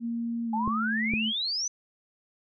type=tone with pitch glide; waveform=sine; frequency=233.1 to 220.4 Hz; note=A#3 to A3; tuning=0 to +3 cents; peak=-28 dBFS; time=0-1.33 s; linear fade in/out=50 ms; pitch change=-97 cents; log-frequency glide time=0.45-0.56 s
type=exponential sweep; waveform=sine; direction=up; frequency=830.6 to 6150 Hz; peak=-27 dBFS; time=0.53-1.68 s; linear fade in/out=5 ms
type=clicks; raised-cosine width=3 ms; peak=-19 dBFS; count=2; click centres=0.677 / 1.137 s
effects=none